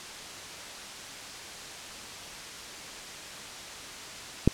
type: click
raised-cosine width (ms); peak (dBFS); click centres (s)
3; -5; 4.476
effects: white hiss -41 dBFS RMS until 4.53 s + low-pass 7000 Hz 12 dB/octave